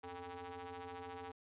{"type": "ring-modulated tone", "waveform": "sawtooth", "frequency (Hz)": 174.6, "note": "F3", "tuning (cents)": 0, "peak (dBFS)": -39, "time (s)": [0.03, 1.32], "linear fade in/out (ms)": 10, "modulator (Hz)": 618, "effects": ["resampled to 8000 Hz", "12-bit"]}